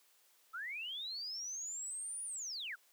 sine linear two-way sweep, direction up then down, 1267 to 9710 to 1267 Hz, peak -40 dBFS, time 0.53-2.76 s, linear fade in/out 20 ms, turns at 2.24 s, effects white hiss -69 dBFS RMS until 2.92 s + high-pass 400 Hz 12 dB/octave

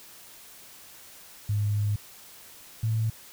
sine tone pair in turn, 103.83 / 111.3 Hz, G#2 / A2, 0 / +20 cents, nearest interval minor second, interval 120 cents, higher second, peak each -23 dBFS, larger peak neither, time 1.49-1.96 / 2.83-3.1 s, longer first, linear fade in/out 5 ms, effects white hiss -49 dBFS RMS until 3.32 s

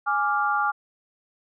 sine chord, D diminished, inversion second, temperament equal, 830.6 / 1174.7 / 1396.9 Hz, Ab5 / D6 / F6, 0 / 0 / 0 cents, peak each -25 dBFS, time 0.06-0.72 s, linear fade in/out 20 ms, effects none

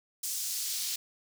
pink noise with high-pass filter sweep, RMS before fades -34 dBFS, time 0.23-0.96 s, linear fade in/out 5 ms, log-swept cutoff 6500 to 4300 Hz, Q 1.2, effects none

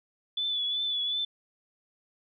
sine tone with vibrato, 3459 Hz, A7, 30 cents flat, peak -27 dBFS, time 0.37-1.25 s, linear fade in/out 5 ms, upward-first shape triangle, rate 2.7 Hz, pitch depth 45 cents each way, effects none

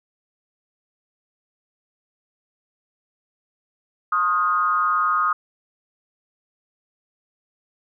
sine tone with frequency modulation, 1244.5 Hz, D#6, in tune, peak -17 dBFS, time 4.12-5.33 s, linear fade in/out 5 ms, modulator 174 Hz, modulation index 0.74, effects none

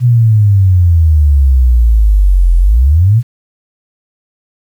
sine exponential two-way sweep, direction down then up, 125.4 to 42.02 to 125.4 Hz, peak -4 dBFS, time 0-3.23 s, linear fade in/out 50 ms, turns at 2.57 s, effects 7-bit

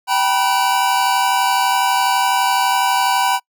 square tone cluster, 778 / 907 / 979 / 1511 Hz, G5 / A#5 / B5 / F#6, -13 / -48 / -15 / +36 cents, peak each -19 / -24 / -18 / -26 dBFS, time 0.07-3.4 s, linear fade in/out 50 ms, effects noise-tail reverb RT60 0.1 s tail -26 dB re dry

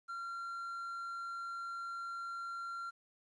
triangle tone, 1375 Hz, F6, 27 cents flat, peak -38 dBFS, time 0.08-2.91 s, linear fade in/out 20 ms, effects resampled to 22050 Hz + 12-bit

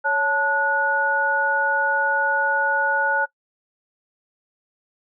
sine tone cluster, 558 / 878 / 1460 Hz, C#5 / A5 / F#6, +11 / -4 / -24 cents, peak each -26 / -23 / -20 dBFS, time 0.04-3.26 s, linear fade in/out 20 ms, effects noise-tail reverb RT60 0.1 s tail -21 dB re dry

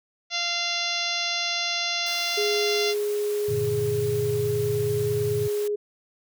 harmonic tone, 692 Hz, F5, 16 cents flat, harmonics 1 / 2 / 3 / 4 / 5 / 6 / 7 / 8 / 9, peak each -35 / -37 / -32 / -32 / -31 / -32 / -33 / -34 / -37 dBFS, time 0.3-2.95 s, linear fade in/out 50 ms
white high-pass noise, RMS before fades -40 dBFS, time 2.06-5.68 s, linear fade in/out 5 ms, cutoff 260 Hz, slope 96 dB/octave
sine tone, 415.3 Hz, G#4, in tune, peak -23 dBFS, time 2.37-5.76 s, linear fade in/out 10 ms
sine chord, G minor, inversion none, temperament just, 98 / 117.6 / 147 Hz, G2 / Bb2 / D3, 0 / +16 / +2 cents, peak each -34 / -29 / -33 dBFS, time 3.48-5.48 s, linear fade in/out 10 ms
effects none

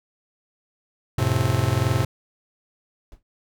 45% pulse chord, F major, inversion none, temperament just, 87.31 / 109.13 / 130.96 Hz, F2 / A2 / C3, 0 / -14 / +2 cents, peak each -27 / -22 / -23 dBFS, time 1.18-2.05 s, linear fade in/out 5 ms
brown noise with exponential decay, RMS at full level -37 dBFS, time 3.12-3.23 s, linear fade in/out 1 ms, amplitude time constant 23 ms
effects none

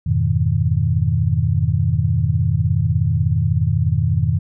sine chord, F half-diminished seventh, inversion none, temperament equal, 87.31 / 103.83 / 123.47 / 155.56 Hz, F2 / Ab2 / Cb3 / Eb3, 0 / 0 / 0 / 0 cents, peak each -20 dBFS, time 0.06-4.39 s, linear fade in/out 10 ms, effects none

